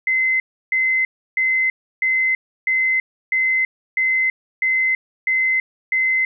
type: tone bursts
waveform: sine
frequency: 2056 Hz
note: C7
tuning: 31 cents flat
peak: -15 dBFS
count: 10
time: 0.07-6.25 s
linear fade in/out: 2 ms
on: 330 ms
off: 320 ms
effects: none